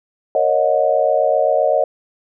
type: chord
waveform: sine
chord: D# minor seventh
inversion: second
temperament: equal with one note detuned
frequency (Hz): 466.2 / 554.4 / 622.3 / 729.4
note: A#4 / C#5 / D#5 / F#5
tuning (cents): 0 / 0 / 0 / -25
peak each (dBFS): -22 / -17 / -16 / -20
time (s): 0.35-1.84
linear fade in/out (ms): 2
effects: none